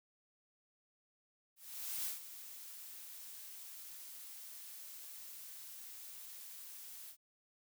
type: noise with ADSR envelope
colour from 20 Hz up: blue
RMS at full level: -39 dBFS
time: 1.56-7.17 s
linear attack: 490 ms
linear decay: 140 ms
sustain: -12 dB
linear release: 81 ms
effects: none